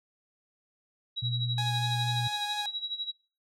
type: tone with tremolo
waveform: sine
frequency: 3878 Hz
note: B7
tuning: 32 cents flat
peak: -29 dBFS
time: 1.16-3.12 s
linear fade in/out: 20 ms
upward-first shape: sine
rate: 12 Hz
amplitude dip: 80%
type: tone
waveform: sine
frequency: 120.4 Hz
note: B2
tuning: 44 cents flat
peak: -29 dBFS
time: 1.22-2.28 s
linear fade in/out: 10 ms
type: tone with vibrato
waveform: sawtooth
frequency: 830.6 Hz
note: G#5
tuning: in tune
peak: -29 dBFS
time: 1.58-2.66 s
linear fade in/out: 2 ms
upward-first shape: sine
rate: 4.4 Hz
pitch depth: 9 cents each way
effects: noise-tail reverb RT60 0.4 s tail -22 dB re dry + low-pass 11000 Hz 12 dB/octave